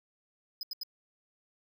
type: tone bursts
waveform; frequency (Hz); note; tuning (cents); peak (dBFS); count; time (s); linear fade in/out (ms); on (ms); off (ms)
square; 5030; D#8; +18; -35; 3; 0.61-0.833; 2; 21; 80
effects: none